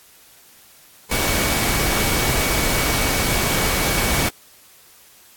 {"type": "tone in noise", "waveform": "sine", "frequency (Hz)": 2253, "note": "C#7", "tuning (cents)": 28, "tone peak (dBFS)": -28, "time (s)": [1.11, 4.29], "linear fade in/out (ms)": 5, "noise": "pink", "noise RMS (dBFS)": -20, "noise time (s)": [1.11, 4.29], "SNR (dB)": -11, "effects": ["white hiss -49 dBFS RMS until 5.36 s", "AAC 64 kbps"]}